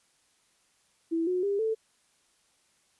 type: tone with pitch steps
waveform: sine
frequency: 329.6 / 363.6 / 401.1 / 442.5 Hz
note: E4 / F#4 / G4 / A4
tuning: 0 / -30 / +40 / +10 cents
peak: -25 dBFS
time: 1.11-1.75 s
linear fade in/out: 20 ms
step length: 160 ms
effects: white hiss -68 dBFS RMS until 2.99 s + resampled to 24000 Hz